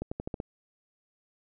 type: accelerating click train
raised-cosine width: 2 ms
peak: -20 dBFS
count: 6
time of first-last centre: 0.02-0.401 s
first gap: 95 ms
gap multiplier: 0.89
effects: none